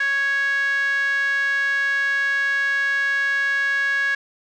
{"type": "tone with band-pass filter", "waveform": "5% pulse", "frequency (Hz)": 554.4, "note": "C#5", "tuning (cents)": 0, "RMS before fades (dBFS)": -21, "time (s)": [0, 4.15], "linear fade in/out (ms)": 5, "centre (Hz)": 1700, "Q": 8.4, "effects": []}